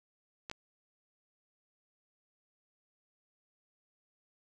clicks, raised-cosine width 0.2 ms, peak -23 dBFS, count 2, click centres 0.498 / 0.514 s, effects none

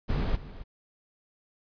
brown noise with echo, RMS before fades -27 dBFS, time 0.08-0.37 s, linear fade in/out 20 ms, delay 270 ms, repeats 1, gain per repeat -15 dB, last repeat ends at 0.64 s, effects resampled to 11025 Hz

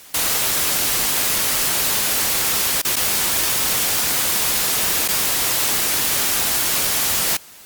white noise with dropouts, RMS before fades -19 dBFS, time 0.14-7.37 s, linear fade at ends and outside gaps 5 ms, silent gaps 2.817-2.848 / 2.958-2.964 / 5.079-5.085 s, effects white hiss -43 dBFS RMS until 7.65 s + Opus 48 kbps

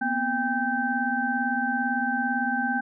sine tone cluster, 237.7 / 255.5 / 798 / 1551 Hz, A#3 / C4 / G5 / G6, +34 / -41 / +31 / -19 cents, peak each -30 / -31 / -28 / -27 dBFS, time 0.01-2.81 s, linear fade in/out 10 ms, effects none

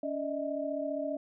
sine tone cluster, 282.8 / 605 / 640 Hz, C#4 / D#5 / D#5, +35 / -49 / +49 cents, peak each -36 / -35 / -36 dBFS, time 0.03-1.17 s, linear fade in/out 5 ms, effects none

